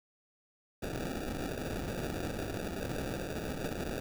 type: noise with sample-and-hold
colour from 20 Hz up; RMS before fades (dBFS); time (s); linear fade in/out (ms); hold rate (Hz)
violet; -37; 0.82-4; 5; 1050
effects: none